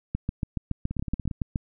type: two click trains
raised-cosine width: 5 ms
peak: -19 / -14 dBFS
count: 8 / 11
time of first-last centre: 0.91-1.312 / 0.15-1.558 s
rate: 17.4 / 7.1 Hz
effects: none